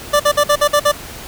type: tone bursts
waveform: 25% pulse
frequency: 587.3 Hz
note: D5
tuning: in tune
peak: -6 dBFS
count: 7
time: 0.13-0.919 s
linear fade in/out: 10 ms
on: 69 ms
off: 51 ms
effects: pink hiss -32 dBFS RMS until 1.27 s